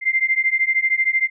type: beating tone pair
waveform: sine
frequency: 2085 / 2098 Hz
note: C7 / C7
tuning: -7 / +4 cents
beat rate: 13 Hz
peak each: -19 dBFS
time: 0.01-1.3 s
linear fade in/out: 50 ms
effects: none